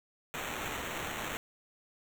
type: noise with sample-and-hold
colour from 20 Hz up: blue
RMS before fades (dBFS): -38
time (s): 0.34-1.37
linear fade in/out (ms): 0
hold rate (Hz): 4900
effects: none